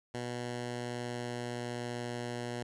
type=tone with pitch glide; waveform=10% pulse; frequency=121.9 to 120.85 Hz; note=B2 to B2; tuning=-22 to -37 cents; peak=-28 dBFS; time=0.14-2.63 s; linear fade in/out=5 ms; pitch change=-15 cents; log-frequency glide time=0.25-1.99 s; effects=resampled to 22050 Hz